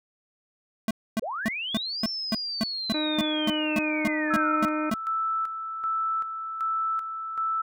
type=tone bursts; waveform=square; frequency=220.5 Hz; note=A3; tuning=4 cents sharp; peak=-23 dBFS; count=15; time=0.88-4.94 s; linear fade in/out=2 ms; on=28 ms; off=260 ms
type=linear two-way sweep; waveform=sine; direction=up then down; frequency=440 to 5390 to 1263 Hz; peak=-29 dBFS; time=1.22-4.58 s; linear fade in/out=10 ms; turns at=2.08 s
type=harmonic tone; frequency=306.2 Hz; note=D#4; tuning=28 cents flat; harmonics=1 / 2 / 3 / 4 / 5 / 6 / 7 / 8; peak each=-27 / -33 / -39 / -42 / -40 / -47 / -46 / -39 dBFS; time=2.94-4.9 s; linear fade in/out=5 ms
type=tone with tremolo; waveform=sine; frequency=1318.5 Hz; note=E6; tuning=in tune; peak=-24 dBFS; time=4.3-7.62 s; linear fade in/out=10 ms; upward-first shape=square; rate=1.3 Hz; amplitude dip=55%
effects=none